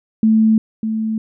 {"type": "tone pair in turn", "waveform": "sine", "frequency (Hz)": [220, 220], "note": ["A3", "A3"], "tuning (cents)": [0, 0], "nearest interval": "unison", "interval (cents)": 0, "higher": "neither", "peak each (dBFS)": [-9, -17], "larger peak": "first", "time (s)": [[0.23, 0.58], [0.83, 1.18]], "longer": "neither", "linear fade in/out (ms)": 2, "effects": []}